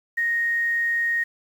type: tone with quantisation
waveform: sine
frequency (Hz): 1864.7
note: A#6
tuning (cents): 0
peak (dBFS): -20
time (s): 0.17-1.24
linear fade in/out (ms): 10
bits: 8
effects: none